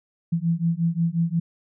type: beating tone pair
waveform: sine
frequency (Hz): 164.81 / 170.41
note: E3 / F3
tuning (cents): 0 / -42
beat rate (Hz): 5.6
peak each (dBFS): -23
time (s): 0.32-1.4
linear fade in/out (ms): 10
effects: none